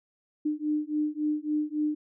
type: beating tone pair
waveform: sine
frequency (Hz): 300 / 303.6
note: D4 / D#4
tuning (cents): +37 / -42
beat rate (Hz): 3.6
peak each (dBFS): -29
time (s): 0.45-1.95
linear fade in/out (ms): 10
effects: none